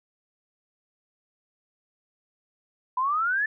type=exponential sweep; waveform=sine; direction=up; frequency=987 to 1774 Hz; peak=-22 dBFS; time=2.97-3.46 s; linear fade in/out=5 ms; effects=none